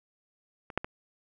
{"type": "clicks", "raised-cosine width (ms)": 0.5, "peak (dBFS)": [-27, -11, -20], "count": 3, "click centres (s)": [0.702, 0.776, 0.845], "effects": []}